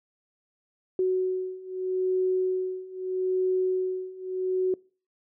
sine beating tone pair, 371.1 / 371.89 Hz, F#4 / F#4, +5 / +9 cents, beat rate 0.79 Hz, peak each -28 / -26 dBFS, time 0.99-4.74 s, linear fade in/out 2 ms, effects noise-tail reverb RT60 0.4 s tail -25 dB re dry

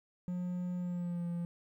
triangle tone with pitch glide, 179 to 172.2 Hz, F3 to F3, +43 to -24 cents, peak -32 dBFS, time 0.28-1.45 s, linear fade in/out 0 ms, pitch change -67 cents, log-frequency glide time 0.77-1.27 s, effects 12-bit

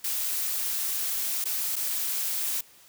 blue noise with dropouts, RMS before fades -29 dBFS, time 0.04-2.61 s, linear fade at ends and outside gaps 5 ms, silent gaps 1.442-1.454 / 1.758-1.763 s, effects white hiss -55 dBFS RMS until 2.88 s + high-pass 60 Hz 12 dB/octave

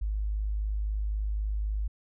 sine tone, 51.91 Hz, G#1, in tune, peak -27 dBFS, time 0.01-1.88 s, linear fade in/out 10 ms, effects none

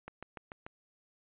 click train, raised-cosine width 0.5 ms, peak -28 dBFS, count 5, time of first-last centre 0.08-0.665 s, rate 6.84 Hz, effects resampled to 8000 Hz

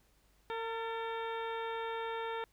harmonic tone with a mistuned harmonic, 455 Hz, A#4, 42 cents flat, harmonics 1 / 2 / 3 / 4 / 5 / 6 / 7 / 8, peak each -39 / -40 / -45 / -47 / -50 / -56 / -56 / -52 dBFS, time 0.5-2.44 s, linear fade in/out 0 ms, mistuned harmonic 4, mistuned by -52 cents, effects added 50 Hz sine -70 dBFS peak until 2.52 s + pink hiss -71 dBFS RMS until 2.52 s

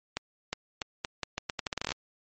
accelerating click train, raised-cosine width 0.2 ms, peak -13 dBFS, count 17, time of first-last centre 0.17-1.919 s, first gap 360 ms, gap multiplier 0.8, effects MP3 32 kbps

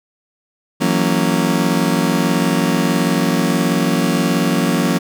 35% pulse chord, F# dominant seventh, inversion third, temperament just, 166.5 / 185 / 231.2 / 277.5 Hz, E3 / F#3 / A#3 / C#4, +18 / 0 / -14 / +2 cents, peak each -18 dBFS, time 0.8-4.99 s, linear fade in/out 20 ms, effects none

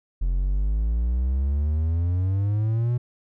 triangle exponential sweep, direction up, 42.69 to 123.47 Hz, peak -18 dBFS, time 0.21-2.98 s, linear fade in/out 10 ms, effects none

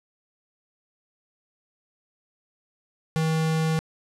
square tone, 159.6 Hz, D#3, 44 cents sharp, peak -22 dBFS, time 3.16-3.79 s, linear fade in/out 0 ms, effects low-pass 10000 Hz 12 dB/octave

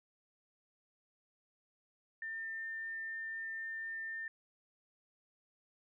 sine tone, 1801 Hz, A6, 40 cents sharp, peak -39 dBFS, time 2.22-4.28 s, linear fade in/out 2 ms, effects none

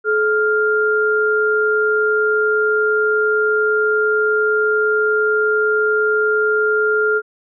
sine tone pair together, 428.7 / 1400 Hz, A4 / F6, -45 / +4 cents, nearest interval octave + minor sixth, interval 2049 cents, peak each -16 dBFS, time 0.04-7.22 s, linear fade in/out 50 ms, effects none

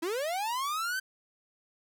45% pulse linear sweep, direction up, 311.1 to 1568 Hz, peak -30 dBFS, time 0.02-1 s, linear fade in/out 10 ms, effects none

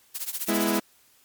blue noise with tremolo, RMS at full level -28 dBFS, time 0.14-0.8 s, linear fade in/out 20 ms, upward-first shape triangle, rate 15 Hz, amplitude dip 95%
sawtooth chord, E major, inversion first, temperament equal, 207.7 / 246.9 / 329.6 Hz, G#3 / B3 / E4, 0 / 0 / 0 cents, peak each -22 / -26 / -22 dBFS, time 0.48-0.8 s, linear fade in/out 10 ms
effects white hiss -60 dBFS RMS until 1.24 s + MP3 96 kbps

